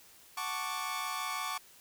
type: chord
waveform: sawtooth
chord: D major seventh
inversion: first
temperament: equal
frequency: 740 / 880 / 1108.7 / 1174.7 Hz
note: F#5 / A5 / C#6 / D6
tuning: 0 / 0 / 0 / 0 cents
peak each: -40 / -39 / -34 / -35 dBFS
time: 0.37-1.58 s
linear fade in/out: 5 ms
effects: white hiss -58 dBFS RMS until 1.8 s